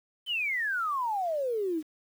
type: exponential sweep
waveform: sine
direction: down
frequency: 3122 to 297.2 Hz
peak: -27 dBFS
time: 0.26-1.83 s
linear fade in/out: 50 ms
effects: 9-bit